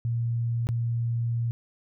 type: tone with dropouts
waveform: sine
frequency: 117.2 Hz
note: A#2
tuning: 10 cents sharp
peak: -24 dBFS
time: 0.05-1.51 s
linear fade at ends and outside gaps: 0 ms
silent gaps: 0.67-0.689 s
effects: none